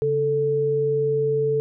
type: tone pair together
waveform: sine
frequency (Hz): 139.51 / 440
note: C#3 / A4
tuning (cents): +11 / 0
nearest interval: octave + minor sixth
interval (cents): 1989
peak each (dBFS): -27 / -19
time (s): 0.02-1.6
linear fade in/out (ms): 0
effects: none